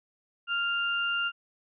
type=tone pair together; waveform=sine; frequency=1397 / 2794 Hz; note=F6 / F7; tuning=0 / 0 cents; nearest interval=octave; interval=1200 cents; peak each=-28 / -30 dBFS; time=0.47-1.32 s; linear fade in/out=50 ms; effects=none